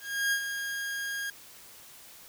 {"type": "tone with ADSR envelope", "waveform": "40% pulse", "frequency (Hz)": 1628, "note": "G#6", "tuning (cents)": -35, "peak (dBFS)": -23, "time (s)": [0, 1.3], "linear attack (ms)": 320, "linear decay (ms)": 76, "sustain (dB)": -8, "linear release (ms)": 3, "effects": ["white hiss -51 dBFS RMS until 2.28 s"]}